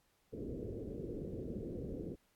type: low-pass noise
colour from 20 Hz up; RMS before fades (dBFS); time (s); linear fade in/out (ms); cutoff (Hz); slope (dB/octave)
white; -43; 0.32-2.16; 20; 480; 48
effects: pink hiss -75 dBFS RMS until 2.35 s + AAC 64 kbps